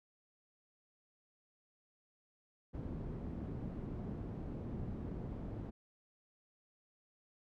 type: low-pass noise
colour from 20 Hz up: white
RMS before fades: -43 dBFS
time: 2.73-5.71 s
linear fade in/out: 20 ms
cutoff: 220 Hz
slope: 12 dB/octave
effects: none